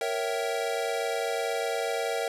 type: chord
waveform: square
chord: A# diminished seventh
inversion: none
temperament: equal with one note detuned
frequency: 466.2 / 554.4 / 659.3 / 771 Hz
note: A#4 / C#5 / E5 / G5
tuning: 0 / 0 / 0 / -29 cents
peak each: -32 / -35 / -34 / -35 dBFS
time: 0.01-2.28 s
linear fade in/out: 2 ms
effects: low-pass 12000 Hz 12 dB/octave + 10-bit